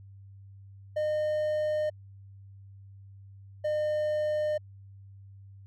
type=tone pair in turn; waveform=triangle; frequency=610 / 606.7 Hz; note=D#5 / D#5; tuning=-34 / -44 cents; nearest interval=unison; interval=10 cents; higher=first; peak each=-24 dBFS; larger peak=neither; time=0.96-1.9 / 3.64-4.58 s; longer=neither; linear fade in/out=10 ms; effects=added 98 Hz sine -47 dBFS peak until 5.66 s